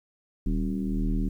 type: tone with frequency modulation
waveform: sine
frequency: 116.54 Hz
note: A#2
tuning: in tune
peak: -24 dBFS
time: 0.46-1.29 s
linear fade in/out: 5 ms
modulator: 78.2 Hz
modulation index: 2.2
effects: 10-bit